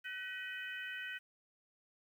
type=harmonic tone with a mistuned harmonic; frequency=503 Hz; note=B4; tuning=32 cents sharp; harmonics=3 / 4 / 5 / 6; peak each=-44 / -46 / -48 / -50 dBFS; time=0.04-1.19 s; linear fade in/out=20 ms; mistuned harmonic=4; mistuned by=-89 cents; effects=11-bit